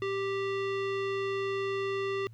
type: tone with low-pass filter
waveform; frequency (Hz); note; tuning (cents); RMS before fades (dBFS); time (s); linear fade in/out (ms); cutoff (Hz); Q
square; 392; G4; 0; -32; 0.02-2.27; 0; 3000; 1.5
effects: added 113 Hz sine -47 dBFS peak until 2.33 s + pink hiss -72 dBFS RMS until 2.33 s